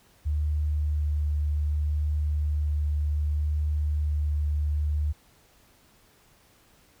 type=tone with vibrato; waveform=sine; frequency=74.7 Hz; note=D2; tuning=30 cents sharp; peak=-23 dBFS; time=0.25-5.13 s; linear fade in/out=20 ms; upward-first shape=triangle; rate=0.65 Hz; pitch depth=11 cents each way; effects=pink hiss -60 dBFS RMS until 7 s